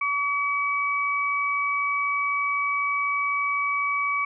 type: tone pair together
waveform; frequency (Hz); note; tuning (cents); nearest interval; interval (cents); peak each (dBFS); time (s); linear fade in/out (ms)
sine; 1139 / 2278; C#6 / C#7; +47 / +47; octave; 1200; -25; 0.01-4.25; 5
effects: none